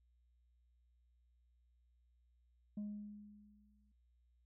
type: tone with exponential decay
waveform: sine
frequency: 207.7 Hz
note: G#3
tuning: in tune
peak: -37 dBFS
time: 2.77-3.92 s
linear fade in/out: 5 ms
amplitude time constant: 250 ms
effects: tanh soft clip ceiling -39 dBFS + added 60 Hz sine -70 dBFS peak until 4.45 s